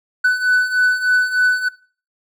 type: beating tone pair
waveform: triangle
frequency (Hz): 1494 / 1497.3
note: F#6 / F#6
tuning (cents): +16 / +20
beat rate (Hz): 3.3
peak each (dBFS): -17 / -12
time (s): 0.24-1.69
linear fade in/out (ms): 10
effects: noise-tail reverb RT60 0.4 s tail -20 dB re dry